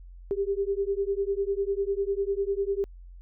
sine beating tone pair, 392 / 402 Hz, G4 / G4, 0 / +44 cents, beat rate 10 Hz, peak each -28 dBFS, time 0.31-2.84 s, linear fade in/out 0 ms, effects added 44 Hz sine -43 dBFS peak until 3.21 s

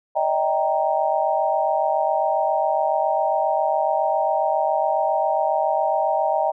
sine chord, Eb major seventh, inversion third, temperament equal with one note detuned, 587.3 / 634.6 / 784 / 932.3 Hz, D5 / Eb5 / G5 / Bb5, 0 / +34 / 0 / 0 cents, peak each -26 / -22 / -22 / -25 dBFS, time 0.15-6.52 s, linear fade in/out 20 ms, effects none

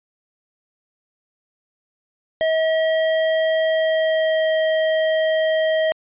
square tone with pitch glide, 640 to 634.5 Hz, D#5 to D#5, +49 to +34 cents, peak -17 dBFS, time 2.41-5.92 s, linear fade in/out 0 ms, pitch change -15 cents, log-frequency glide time 3.64-4.55 s, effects resampled to 8000 Hz

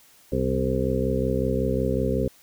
harmonic tone with a mistuned harmonic, 65.41 Hz, C2, in tune, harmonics 1 / 2 / 3 / 4 / 6 / 7 / 8, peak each -29 / -29 / -29 / -29 / -29 / -29 / -29 dBFS, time 0.32-2.28 s, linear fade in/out 5 ms, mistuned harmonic 1, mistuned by +50 cents, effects white hiss -55 dBFS RMS until 2.42 s

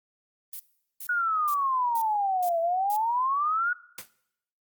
violet noise bursts, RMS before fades -37 dBFS, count 6, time 0.53-2.964 s, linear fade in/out 0 ms, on 64 ms, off 410 ms
sine exponential two-way sweep, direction down then up, 1469 to 658 to 1469 Hz, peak -23 dBFS, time 1.09-3.73 s, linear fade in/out 5 ms, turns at 2.6 s
white noise with exponential decay, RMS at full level -33 dBFS, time 3.98-4.1 s, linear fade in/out 5 ms, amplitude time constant 25 ms
effects noise-tail reverb RT60 0.8 s tail -20 dB re dry + Opus 32 kbps

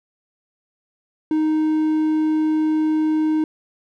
triangle tone, 311.1 Hz, D#4, in tune, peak -14 dBFS, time 1.31-3.44 s, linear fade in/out 2 ms, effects none

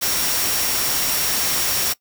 sine tone in noise, 5588 Hz, F8, in tune, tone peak -27 dBFS, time 0.01-1.94 s, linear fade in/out 20 ms, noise white, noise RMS -21 dBFS, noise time 0.01-1.94 s, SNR -9 dB, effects noise-tail reverb RT60 0.1 s tail -21 dB re dry

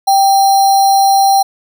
sine tone with sample-and-hold, 784 Hz, G5, in tune, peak -6 dBFS, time 0.07-1.43 s, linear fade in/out 10 ms, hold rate 4900 Hz, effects none

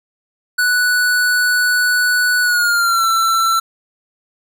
square tone with pitch glide, 1480 to 1341.6 Hz, F#6 to E6, 0 to +30 cents, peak -13 dBFS, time 0.58-3.6 s, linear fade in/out 10 ms, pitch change -170 cents, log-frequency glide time 2.42-3.06 s, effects none

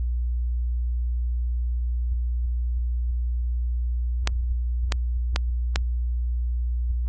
clicks, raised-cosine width 0.2 ms, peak -6 dBFS, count 4, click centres 4.274 / 4.922 / 5.361 / 5.759 s, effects added 60 Hz sine -22 dBFS peak until 7.08 s + AAC 32 kbps

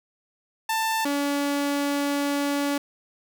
sawtooth tone pair in turn, 889 / 284.9 Hz, A5 / C#4, +18 / +48 cents, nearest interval octave + minor sixth, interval 1970 cents, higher first, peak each -19 dBFS, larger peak neither, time 0.69-1.05 / 1.05-2.78 s, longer second, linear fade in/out 5 ms, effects none

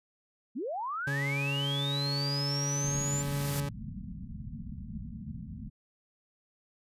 sine linear sweep, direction up, 196 to 7250 Hz, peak -32 dBFS, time 0.55-3.23 s, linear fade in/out 20 ms
40% pulse tone with pitch glide, 140 to 141.54 Hz, C#3 to C#3, +18 to +36 cents, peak -30 dBFS, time 1.07-3.69 s, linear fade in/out 5 ms, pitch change +18 cents, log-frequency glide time 1.43-2.36 s
white noise with exponential growth, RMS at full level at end -36 dBFS, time 2.22-3.6 s, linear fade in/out 1 ms, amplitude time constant 300 ms
white low-pass noise, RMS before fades -41 dBFS, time 2.82-5.7 s, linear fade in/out 20 ms, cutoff 240 Hz, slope 96 dB/octave
effects resampled to 32000 Hz

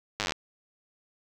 slowing click train, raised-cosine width 0.2 ms, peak -11 dBFS, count 12, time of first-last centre 0.2-0.321 s, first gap 9 ms, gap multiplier 1.04, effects none

